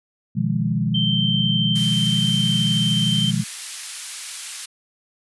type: chord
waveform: sine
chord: F half-diminished seventh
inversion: second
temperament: equal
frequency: 123.47 / 155.56 / 174.61 / 207.7 Hz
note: Cb3 / Eb3 / F3 / Ab3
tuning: 0 / 0 / 0 / 0 cents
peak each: -24 dBFS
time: 0.35-3.44 s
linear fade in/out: 20 ms
type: tone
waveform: sine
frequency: 3122 Hz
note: G7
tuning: 8 cents flat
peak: -20 dBFS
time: 0.94-3.31 s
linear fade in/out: 10 ms
type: high-pass noise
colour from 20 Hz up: white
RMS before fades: -31 dBFS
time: 1.75-4.66 s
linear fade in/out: 10 ms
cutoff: 1700 Hz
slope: 12 dB/octave
effects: resampled to 24000 Hz